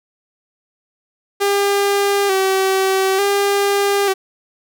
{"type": "tone with vibrato", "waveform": "sawtooth", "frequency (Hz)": 392, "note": "G4", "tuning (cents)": 0, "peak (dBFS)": -10, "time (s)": [1.4, 4.14], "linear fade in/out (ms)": 20, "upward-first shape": "square", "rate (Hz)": 0.56, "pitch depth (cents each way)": 41, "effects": []}